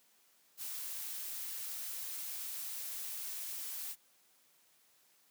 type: noise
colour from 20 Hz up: blue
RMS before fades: -42 dBFS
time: 0.57-3.96 s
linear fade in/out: 50 ms
effects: white hiss -69 dBFS RMS until 5.3 s + high-pass 150 Hz 12 dB/octave